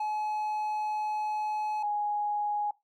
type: tone pair in turn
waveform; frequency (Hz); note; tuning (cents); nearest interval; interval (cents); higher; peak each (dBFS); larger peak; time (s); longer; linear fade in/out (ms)
triangle / sine; 851 / 831.1; G#5 / G#5; +42 / +1; unison; 41; first; -27; neither; 0-1.83 / 1.83-2.71; first; 5
effects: noise-tail reverb RT60 0.2 s tail -20 dB re dry

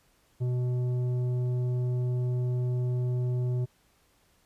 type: tone with tanh clipping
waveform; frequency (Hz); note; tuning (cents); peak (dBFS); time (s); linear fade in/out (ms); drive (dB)
sine; 124.4; B2; +13; -27; 0.4-3.66; 20; 9
effects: pink hiss -66 dBFS RMS until 4.45 s + resampled to 32000 Hz

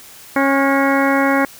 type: harmonic tone with a mistuned harmonic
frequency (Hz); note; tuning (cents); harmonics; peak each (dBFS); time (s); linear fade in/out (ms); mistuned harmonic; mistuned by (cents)
274.1; C#4; -19; 1 / 2 / 3 / 4 / 5 / 6 / 7 / 8; -16 / -19 / -21 / -22 / -23 / -24 / -24 / -25; 0.36-1.45; 2; 5; +54
effects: white hiss -40 dBFS RMS until 1.59 s

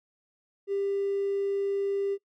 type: tone with hard clipping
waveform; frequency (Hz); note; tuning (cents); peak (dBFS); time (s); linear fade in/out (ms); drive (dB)
triangle; 397.2; G4; +23; -26; 0.67-2.18; 50; 3
effects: noise-tail reverb RT60 0.1 s tail -22 dB re dry

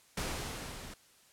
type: noise with level ramp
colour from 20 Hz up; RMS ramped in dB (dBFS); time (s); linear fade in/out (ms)
pink; -35 to -47; 0.17-0.94; 5
effects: white hiss -63 dBFS RMS until 1.32 s + low-pass 11000 Hz 12 dB/octave

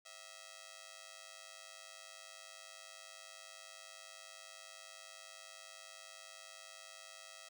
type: tone with amplitude modulation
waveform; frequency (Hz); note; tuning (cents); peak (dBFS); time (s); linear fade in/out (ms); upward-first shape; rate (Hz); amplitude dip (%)
5% pulse; 650; E5; -24; -37; 0.05-7.49; 10; sine; 100; 90
effects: none

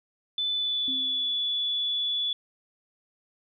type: tone with pitch glide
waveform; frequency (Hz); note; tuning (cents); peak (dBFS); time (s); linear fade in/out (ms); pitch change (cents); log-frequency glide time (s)
sine; 3503 to 3435; A7 to A7; -8 to -42; -25; 0.38-2.33; 2; -34; 0.5-1.08
type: tone with exponential decay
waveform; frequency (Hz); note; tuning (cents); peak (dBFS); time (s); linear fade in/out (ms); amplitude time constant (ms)
sine; 261.6; C4; 0; -34; 0.88-1.57; 0; 150
effects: none

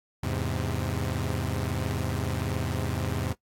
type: chord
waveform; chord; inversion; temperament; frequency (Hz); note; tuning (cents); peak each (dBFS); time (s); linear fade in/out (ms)
sawtooth; E augmented; none; equal; 82.41 / 103.83 / 130.81; E2 / G#2 / B#2; 0 / 0 / 0; -28; 0.23-3.33; 5
effects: noise-tail reverb RT60 0.1 s tail -18 dB re dry + AAC 64 kbps

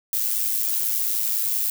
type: noise with amplitude modulation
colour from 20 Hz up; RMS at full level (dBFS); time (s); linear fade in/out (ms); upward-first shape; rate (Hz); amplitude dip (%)
violet; -21; 0.13-1.7; 2; sine; 110; 55
effects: none

